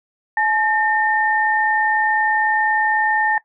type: tone pair together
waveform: sine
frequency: 856.1 / 1814 Hz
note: A5 / A#6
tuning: -48 / -48 cents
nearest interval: octave + minor second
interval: 1300 cents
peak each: -18 dBFS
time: 0.37-3.38 s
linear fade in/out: 2 ms
effects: noise-tail reverb RT60 0.1 s tail -19 dB re dry